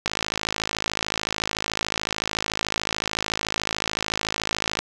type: click train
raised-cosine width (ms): 0.2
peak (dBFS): -6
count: 255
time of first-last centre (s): 0.06-4.79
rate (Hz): 53.7
effects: none

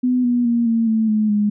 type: tone with pitch steps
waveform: sine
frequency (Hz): 250.6 / 242.9 / 235.4 / 228.2 / 221.2 / 214.4 / 207.8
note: B3 / B3 / A#3 / A#3 / A3 / A3 / G#3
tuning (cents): +25 / -29 / +17 / -37 / +9 / -45 / +1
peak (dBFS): -14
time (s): 0.03-1.5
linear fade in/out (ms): 10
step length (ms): 210
effects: none

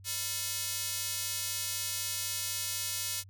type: tone with high-pass filter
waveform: square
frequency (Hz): 196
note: G3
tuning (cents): 0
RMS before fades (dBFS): -35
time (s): 0.04-3.24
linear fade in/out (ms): 50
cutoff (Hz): 4700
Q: 0.63
effects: added 96 Hz sine -50 dBFS peak until 3.29 s

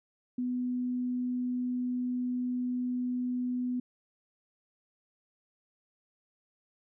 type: tone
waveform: sine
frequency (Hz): 248.7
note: B3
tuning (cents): +12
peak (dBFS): -29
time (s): 0.38-3.8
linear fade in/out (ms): 5
effects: none

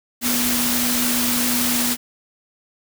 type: tone in noise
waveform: sine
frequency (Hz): 243.2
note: B3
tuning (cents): -26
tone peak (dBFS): -23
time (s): 0.21-1.97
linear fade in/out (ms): 50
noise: white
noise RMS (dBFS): -21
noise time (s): 0.21-1.97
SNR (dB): -5
effects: none

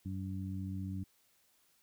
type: harmonic tone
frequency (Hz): 95.2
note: F#2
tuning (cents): +50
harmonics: 1 / 2 / 3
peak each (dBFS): -39 / -41 / -46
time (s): 0.05-1.04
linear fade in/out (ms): 10
effects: white hiss -71 dBFS RMS until 1.82 s

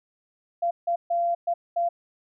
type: tone bursts at uneven times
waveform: sine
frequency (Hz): 688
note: F5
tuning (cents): -26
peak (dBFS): -21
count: 5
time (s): 0.62-0.71 / 0.87-0.96 / 1.1-1.35 / 1.47-1.54 / 1.76-1.89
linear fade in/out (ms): 10
effects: none

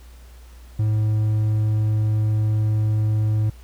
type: tone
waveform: triangle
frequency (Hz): 107.6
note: A2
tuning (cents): -38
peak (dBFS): -15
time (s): 0.79-3.5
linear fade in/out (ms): 5
effects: added 60 Hz sine -41 dBFS peak until 3.63 s + pink hiss -53 dBFS RMS until 3.63 s

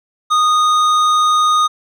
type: tone with hard clipping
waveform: triangle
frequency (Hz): 1236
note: D#6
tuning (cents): -12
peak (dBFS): -12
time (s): 0.3-1.68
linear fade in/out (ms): 20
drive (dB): 14
effects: none

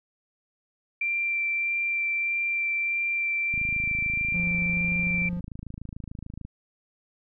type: tone with vibrato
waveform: sine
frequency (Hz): 2357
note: D7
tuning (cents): +6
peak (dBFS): -24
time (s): 1.01-5.29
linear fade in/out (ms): 5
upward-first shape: sine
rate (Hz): 1.6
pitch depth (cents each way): 8
type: click train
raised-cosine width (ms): 5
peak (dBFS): -25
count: 79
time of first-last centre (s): 3.54-6.45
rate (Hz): 26.8
type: tone with pitch glide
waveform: triangle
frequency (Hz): 174.1 to 175.62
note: F3 to F3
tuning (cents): -5 to +10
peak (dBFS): -26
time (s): 4.34-5.4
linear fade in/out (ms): 5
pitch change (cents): +15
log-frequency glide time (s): 4.87-5
effects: none

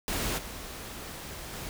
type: noise with level steps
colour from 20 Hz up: pink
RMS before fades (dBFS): -31 / -41 / -39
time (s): 0.08-1.69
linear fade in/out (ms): 0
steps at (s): 0.37 / 1.52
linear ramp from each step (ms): 20
effects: none

